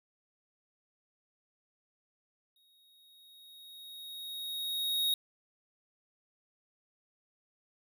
square tone with exponential growth, 3758 Hz, A#7, 13 cents sharp, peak -27 dBFS, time 2.56-5.14 s, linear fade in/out 2 ms, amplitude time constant 560 ms, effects none

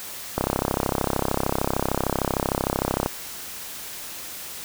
click train, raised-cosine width 1 ms, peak -7 dBFS, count 90, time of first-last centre 0.38-3.061 s, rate 33.2 Hz, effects white hiss -36 dBFS RMS until 4.64 s

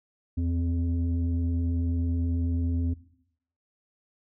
sine tone pair together, 82.64 / 257.1 Hz, E2 / C4, +5 / -30 cents, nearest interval octave + minor sixth, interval 1965 cents, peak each -24 / -29 dBFS, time 0.37-2.94 s, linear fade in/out 10 ms, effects noise-tail reverb RT60 0.7 s tail -17 dB re dry + tanh soft clip ceiling -20 dBFS

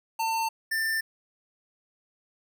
square tone pair in turn, 899 / 1786.6 Hz, A5 / A6, +37 / +26 cents, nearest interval octave, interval 1189 cents, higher second, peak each -26 dBFS, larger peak neither, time 0.19-0.49 / 0.71-1.01 s, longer neither, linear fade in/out 10 ms, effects none

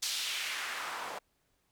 white noise with band-pass filter sweep, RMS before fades -37 dBFS, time 0.02-1.19 s, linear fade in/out 10 ms, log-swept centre 4700 to 730 Hz, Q 1.5, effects pink hiss -75 dBFS RMS until 1.71 s

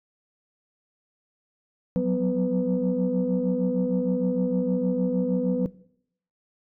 sine tone cluster, 181.9 / 188.4 / 250 / 499.1 Hz, F#3 / F#3 / B3 / B4, -29 / +32 / +21 / +18 cents, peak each -26 dBFS, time 1.96-5.66 s, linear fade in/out 0 ms, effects noise-tail reverb RT60 0.7 s tail -20 dB re dry + tanh soft clip ceiling -14 dBFS

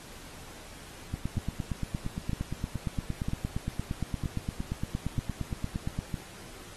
two click trains, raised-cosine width 5 ms, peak -18 / -18 dBFS, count 6 / 43, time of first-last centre 1.38-6.142 / 1.14-5.99 s, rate 1.05 / 8.66 Hz, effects pink hiss -48 dBFS RMS until 6.76 s + AAC 32 kbps

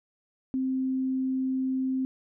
sine tone, 261.6 Hz, C4, in tune, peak -25 dBFS, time 0.54-2.05 s, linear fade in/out 0 ms, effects none

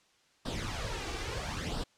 pink noise with flanger, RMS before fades -36 dBFS, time 0.45-1.84 s, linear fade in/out 10 ms, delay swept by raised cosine 0.22 to 2.62 ms, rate 0.75 Hz, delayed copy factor +0.65, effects white hiss -67 dBFS RMS until 1.97 s + low-pass 6000 Hz 12 dB/octave

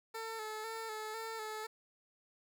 15% pulse tone with vibrato, 440.5 Hz, A4, 2 cents sharp, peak -34 dBFS, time 0.14-1.67 s, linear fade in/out 10 ms, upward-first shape square, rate 2 Hz, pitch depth 33 cents each way, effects none

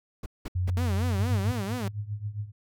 brown noise bursts, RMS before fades -34 dBFS, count 3, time 0.23-0.703 s, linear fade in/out 5 ms, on 31 ms, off 190 ms
sine tone with pitch glide, 90.8 to 97.88 Hz, F#2 to G2, -32 to -2 cents, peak -24 dBFS, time 0.55-1.52 s, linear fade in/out 10 ms, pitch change +130 cents, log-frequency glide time 0.99-1.37 s
sawtooth tone with vibrato, 220 Hz, A3, in tune, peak -27 dBFS, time 0.77-1.88 s, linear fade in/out 0 ms, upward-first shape sine, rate 4.3 Hz, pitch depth 240 cents each way
sine tone with tremolo, 104.3 Hz, G#2, 8 cents sharp, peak -27 dBFS, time 1.15-2.52 s, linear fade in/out 50 ms, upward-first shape triangle, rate 7.4 Hz, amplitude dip 90%
effects none

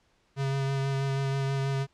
square tone with vibrato, 136.6 Hz, C#3, 25 cents flat, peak -27 dBFS, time 0.36-1.87 s, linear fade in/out 50 ms, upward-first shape sine, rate 6.2 Hz, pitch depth 15 cents each way, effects pink hiss -68 dBFS RMS until 1.93 s + low-pass 6000 Hz 12 dB/octave

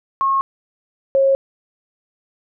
sine tone pair in turn, 1085 / 542.5 Hz, C#6 / C#5, -37 / -37 cents, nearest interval octave, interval 1200 cents, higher first, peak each -14 / -11 dBFS, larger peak second, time 0.21-0.41 / 1.15-1.35 s, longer neither, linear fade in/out 0 ms, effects none

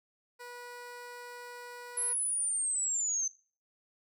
15% pulse tone, 487 Hz, B4, 24 cents flat, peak -38 dBFS, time 0.39-2.14 s, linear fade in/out 20 ms
sine linear sweep, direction down, 11000 to 6140 Hz, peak -29 dBFS, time 1.97-3.28 s, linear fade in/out 5 ms
effects noise-tail reverb RT60 0.4 s tail -20 dB re dry

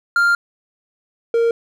triangle tone pair in turn, 1396.9 / 463.7 Hz, F6 / A#4, 0 / -9 cents, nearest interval octave + perfect fifth, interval 1909 cents, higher first, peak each -10 / -11 dBFS, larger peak first, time 0.16-0.35 / 1.34-1.51 s, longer first, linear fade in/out 2 ms, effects none

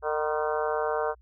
harmonic tone with a mistuned harmonic, 152.4 Hz, D#3, 36 cents flat, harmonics 3 / 4 / 5 / 6 / 7 / 8 / 9 / 10, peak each -29 / -31 / -33 / -35 / -36 / -37 / -38 / -39 dBFS, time 0.02-1.15 s, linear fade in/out 50 ms, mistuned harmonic 6, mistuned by +73 cents, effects added 60 Hz sine -54 dBFS peak until 1.21 s

